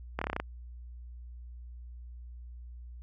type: slowing click train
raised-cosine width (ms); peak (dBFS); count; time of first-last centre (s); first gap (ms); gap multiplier
0.5; -16; 8; 0.19-0.4; 25; 1.06
effects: added 60 Hz sine -43 dBFS peak until 3.02 s